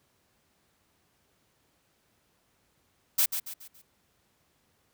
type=noise with echo; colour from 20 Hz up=blue; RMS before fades=-23 dBFS; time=3.18-3.26 s; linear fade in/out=10 ms; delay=140 ms; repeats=4; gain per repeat=-8 dB; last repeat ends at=3.82 s; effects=pink hiss -70 dBFS RMS until 4.93 s + high-pass 60 Hz 12 dB/octave